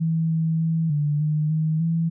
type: tone with pitch steps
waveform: sine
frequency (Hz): 162.5 / 161.6 / 162.8 / 147.5 / 152.4 / 157.3 / 165.1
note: E3 / E3 / E3 / D3 / D#3 / D#3 / E3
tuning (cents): -24 / -34 / -21 / +8 / -36 / +19 / +3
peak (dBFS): -19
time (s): 0-2.1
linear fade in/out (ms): 20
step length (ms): 300
effects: none